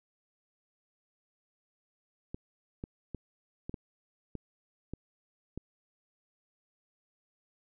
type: clicks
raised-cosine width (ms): 3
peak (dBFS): -25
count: 8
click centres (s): 2.345 / 2.839 / 3.147 / 3.695 / 3.742 / 4.353 / 4.936 / 5.576
effects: none